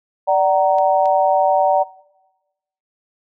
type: chord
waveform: sine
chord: D augmented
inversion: none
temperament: equal with one note detuned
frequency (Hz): 587.3 / 756.4 / 932.3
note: D5 / F#5 / A#5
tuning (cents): 0 / +38 / 0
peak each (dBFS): -16 / -16 / -19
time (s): 0.27-1.84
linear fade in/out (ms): 20
type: clicks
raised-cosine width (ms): 0.2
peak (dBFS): -21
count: 2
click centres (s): 0.785 / 1.057
effects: noise-tail reverb RT60 1.0 s tail -21 dB re dry